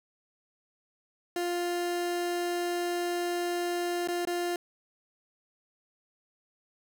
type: tone with dropouts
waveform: 30% pulse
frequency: 350 Hz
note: F4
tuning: 4 cents sharp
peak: -26 dBFS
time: 1.36-4.56 s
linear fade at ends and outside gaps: 2 ms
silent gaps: 4.075-4.085 / 4.252-4.272 s
effects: none